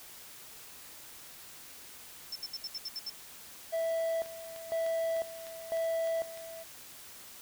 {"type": "tone bursts", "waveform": "sine", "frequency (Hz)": 5330, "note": "E8", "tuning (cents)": 18, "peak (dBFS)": -35, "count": 8, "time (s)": [2.32, 3.099], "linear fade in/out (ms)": 5, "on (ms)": 37, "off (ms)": 69}
{"type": "tone with tremolo", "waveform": "triangle", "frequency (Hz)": 658, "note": "E5", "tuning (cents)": -3, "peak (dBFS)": -27, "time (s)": [3.72, 6.64], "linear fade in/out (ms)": 20, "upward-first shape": "square", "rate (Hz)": 1, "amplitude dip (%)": 80}
{"type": "click train", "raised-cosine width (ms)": 0.2, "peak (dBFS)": -31, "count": 8, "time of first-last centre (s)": [4.26, 6.375], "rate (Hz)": 3.31}
{"effects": ["white hiss -50 dBFS RMS until 7.41 s"]}